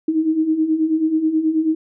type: beating tone pair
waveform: sine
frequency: 309.3 / 318.6 Hz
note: D#4 / D#4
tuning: -10 / +41 cents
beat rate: 9.3 Hz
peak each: -22 / -16 dBFS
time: 0.08-1.75 s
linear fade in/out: 5 ms
effects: none